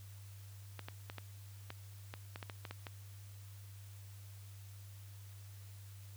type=clicks; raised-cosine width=0.3 ms; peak=-28 dBFS; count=12; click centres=0.793 / 0.885 / 1.099 / 1.183 / 1.704 / 2.139 / 2.359 / 2.428 / 2.498 / 2.652 / 2.71 / 2.868 s; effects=added 99 Hz sine -50 dBFS peak until 6.16 s + white hiss -62 dBFS RMS until 6.16 s